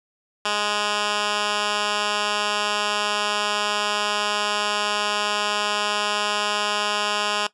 10% pulse tone with band-pass filter, 207.7 Hz, G#3, in tune, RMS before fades -24 dBFS, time 0.45-7.47 s, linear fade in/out 5 ms, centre 3100 Hz, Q 0.64, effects noise-tail reverb RT60 0.1 s tail -17 dB re dry + resampled to 24000 Hz

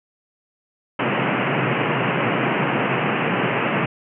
pink band-pass noise, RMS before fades -21 dBFS, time 0.99-3.86 s, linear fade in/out 5 ms, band 120 to 2900 Hz, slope 96 dB/octave, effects none

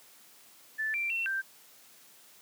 sine tone with pitch steps, 1753 / 2356 / 2708 / 1571 Hz, A6 / D7 / E7 / G6, -7 / +5 / +46 / +3 cents, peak -29 dBFS, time 0.78-1.42 s, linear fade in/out 20 ms, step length 160 ms, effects white hiss -57 dBFS RMS until 2.41 s + high-pass 150 Hz 12 dB/octave

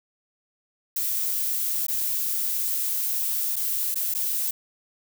violet noise with dropouts, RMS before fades -26 dBFS, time 0.96-4.51 s, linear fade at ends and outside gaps 5 ms, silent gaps 1.867-1.883 / 3.558-3.564 / 3.944-3.956 / 4.14-4.148 s, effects none

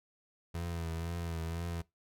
30% pulse tone with vibrato, 83.7 Hz, E2, 27 cents sharp, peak -33 dBFS, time 0.54-1.82 s, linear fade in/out 10 ms, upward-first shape triangle, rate 2 Hz, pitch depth 50 cents each way, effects noise-tail reverb RT60 0.2 s tail -22 dB re dry

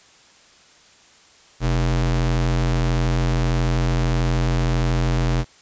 square ring-modulated tone, 87.31 Hz, F2, in tune, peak -15 dBFS, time 1.6-5.45 s, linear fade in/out 50 ms, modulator 40.8 Hz, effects white hiss -51 dBFS RMS until 5.61 s + resampled to 16000 Hz

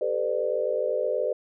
sine tone cluster, 397.3 / 450.2 / 509 / 597 Hz, G4 / A4 / C5 / D5, +23 / +40 / -48 / +28 cents, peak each -32 / -31 / -27 / -28 dBFS, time 0.01-1.33 s, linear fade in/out 5 ms, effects none

